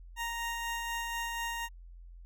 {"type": "tone with tremolo", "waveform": "20% pulse", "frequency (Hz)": 932.3, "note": "A#5", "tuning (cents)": 0, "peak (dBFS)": -28, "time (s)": [0.16, 1.69], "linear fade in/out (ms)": 50, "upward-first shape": "sine", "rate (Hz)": 4.1, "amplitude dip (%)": 25, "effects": ["added 43 Hz sine -47 dBFS peak until 2.25 s"]}